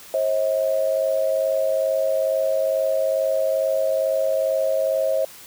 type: tone pair together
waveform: sine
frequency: 536.7 / 639 Hz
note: C5 / D#5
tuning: +44 / +46 cents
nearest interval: minor third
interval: 302 cents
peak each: -21 dBFS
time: 0.14-5.25 s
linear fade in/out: 2 ms
effects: white hiss -43 dBFS RMS until 5.46 s